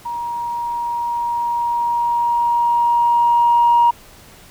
sine tone with level ramp, 947 Hz, A#5, 27 cents sharp, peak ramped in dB -22 to -8 dBFS, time 0.05-3.91 s, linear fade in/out 10 ms, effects tanh soft clip ceiling -5 dBFS + pink hiss -44 dBFS RMS until 4.5 s

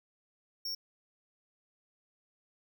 square tone, 5500 Hz, F8, 27 cents flat, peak -35 dBFS, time 0.65-0.75 s, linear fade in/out 5 ms, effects none

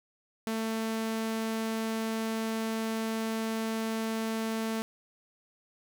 sawtooth tone, 222.9 Hz, A3, 23 cents sharp, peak -26 dBFS, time 0.47-4.82 s, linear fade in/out 0 ms, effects none

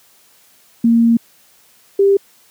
sine tone pair in turn, 231.6 / 396 Hz, A#3 / G4, -11 / +18 cents, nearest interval major sixth, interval 929 cents, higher second, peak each -8 dBFS, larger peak neither, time 0.84-1.17 / 1.99-2.17 s, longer first, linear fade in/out 5 ms, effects white hiss -51 dBFS RMS until 2.5 s + high-pass 100 Hz 12 dB/octave

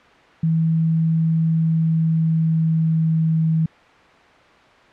sine tone with pitch glide, 162.2 to 160.62 Hz, E3 to E3, -28 to -45 cents, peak -15 dBFS, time 0.43-3.66 s, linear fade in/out 5 ms, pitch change -17 cents, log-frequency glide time 1.46-3.49 s, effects white hiss -48 dBFS RMS until 4.92 s + low-pass 2000 Hz 12 dB/octave

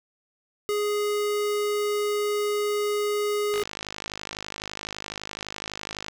square tone, 415.3 Hz, G#4, in tune, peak -24 dBFS, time 0.69-3.63 s, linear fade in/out 0 ms
click train, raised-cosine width 0.2 ms, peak -15 dBFS, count 133, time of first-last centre 3.54-6.083 s, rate 51.9 Hz
effects none

